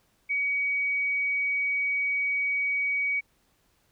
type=tone; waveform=sine; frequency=2260 Hz; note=C#7; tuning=33 cents sharp; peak=-24 dBFS; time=0.29-3.21 s; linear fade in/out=20 ms; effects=pink hiss -68 dBFS RMS until 3.91 s